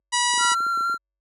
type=harmonic tone; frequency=971 Hz; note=B5; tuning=30 cents flat; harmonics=1 / 2 / 3 / 4 / 5 / 6 / 7 / 8 / 9 / 10; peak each=-23 / -26 / -28 / -29 / -30 / -31 / -31 / -32 / -33 / -33 dBFS; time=0.12-0.55 s; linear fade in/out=20 ms
type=clicks; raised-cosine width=3 ms; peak=-22 dBFS; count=11; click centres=0.338 / 0.377 / 0.41 / 0.449 / 0.518 / 0.605 / 0.666 / 0.775 / 0.808 / 0.897 / 0.943 s
type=tone with vibrato; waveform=triangle; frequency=1370 Hz; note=F6; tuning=34 cents flat; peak=-19 dBFS; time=0.38-0.98 s; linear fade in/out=50 ms; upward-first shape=square; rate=4.3 Hz; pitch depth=10 cents each way
effects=added 50 Hz sine -48 dBFS peak until 1.2 s + high-pass 400 Hz 12 dB/octave